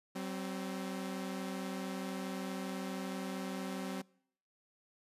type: tone pair together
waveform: sawtooth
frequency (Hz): 190 / 262.7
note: F#3 / C4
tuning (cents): +46 / +7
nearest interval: tritone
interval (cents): 561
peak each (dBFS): -36 / -38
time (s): 0.15-4.02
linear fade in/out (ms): 10
effects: noise-tail reverb RT60 0.7 s tail -25 dB re dry + resampled to 32000 Hz